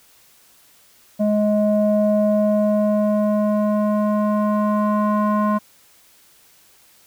square tone with low-pass filter sweep, 210 Hz, G#3, 19 cents sharp, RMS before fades -18 dBFS, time 1.19-5.59 s, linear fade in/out 20 ms, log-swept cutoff 560 to 1100 Hz, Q 3.4, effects white hiss -53 dBFS RMS until 7.06 s

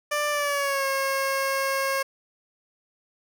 15% pulse tone with pitch glide, 591 to 541.9 Hz, D5 to C#5, +11 to -39 cents, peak -17 dBFS, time 0.11-2.03 s, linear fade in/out 10 ms, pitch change -150 cents, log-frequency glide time 0.3-0.86 s, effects none

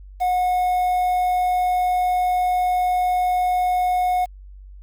triangle tone with quantisation, 727 Hz, F#5, 31 cents flat, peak -15 dBFS, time 0.2-4.26 s, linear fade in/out 20 ms, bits 7, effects added 48 Hz sine -38 dBFS peak until 4.82 s

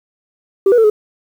sine tone with pitch steps, 390.2 / 485.7 / 447.2 / 423.2 Hz, G4 / B4 / A4 / G#4, -8 / -29 / +28 / +33 cents, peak -5 dBFS, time 0.66-0.9 s, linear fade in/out 5 ms, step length 60 ms, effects tanh soft clip ceiling -5 dBFS + 7-bit

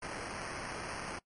blue noise with sample-and-hold, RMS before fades -41 dBFS, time 0.02-1.19 s, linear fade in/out 5 ms, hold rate 3675 Hz, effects noise-tail reverb RT60 0.1 s tail -20 dB re dry + MP3 48 kbps

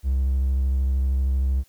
triangle tone with vibrato, 66.2 Hz, C2, 21 cents sharp, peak -16 dBFS, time 0.03-1.64 s, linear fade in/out 50 ms, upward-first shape triangle, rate 13 Hz, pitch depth 32 cents each way, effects tanh soft clip ceiling -13 dBFS + white hiss -60 dBFS RMS until 1.68 s

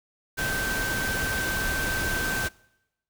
sine tone in noise, 1552 Hz, G6, 18 cents flat, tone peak -28 dBFS, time 0.37-2.49 s, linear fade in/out 20 ms, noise pink, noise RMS -30 dBFS, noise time 0.37-2.49 s, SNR -1 dB, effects noise-tail reverb RT60 0.9 s tail -24 dB re dry

